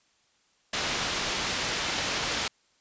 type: low-pass noise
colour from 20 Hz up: white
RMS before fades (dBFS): -30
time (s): 0.73-2.48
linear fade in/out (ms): 5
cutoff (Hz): 4800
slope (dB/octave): 12
effects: white hiss -67 dBFS RMS until 2.8 s + resampled to 16000 Hz